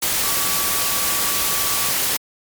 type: tone in noise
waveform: sine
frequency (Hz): 1145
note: D6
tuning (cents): -44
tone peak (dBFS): -30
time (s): 0.23-1.91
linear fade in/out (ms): 5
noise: white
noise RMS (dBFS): -20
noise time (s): 0.02-2.17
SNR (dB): -13
effects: MP3 96 kbps